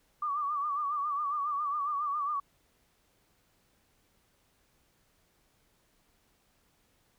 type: tone with vibrato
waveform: sine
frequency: 1166 Hz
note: D6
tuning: 13 cents flat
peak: -29 dBFS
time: 0.22-2.4 s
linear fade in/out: 5 ms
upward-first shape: sine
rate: 7.3 Hz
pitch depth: 78 cents each way
effects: pink hiss -70 dBFS RMS until 7.18 s